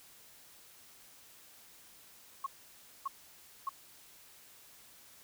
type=tone bursts; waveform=sine; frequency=1095 Hz; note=C#6; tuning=22 cents flat; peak=-32 dBFS; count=3; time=2.44-3.692 s; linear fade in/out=5 ms; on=24 ms; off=590 ms; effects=white hiss -58 dBFS RMS until 5.23 s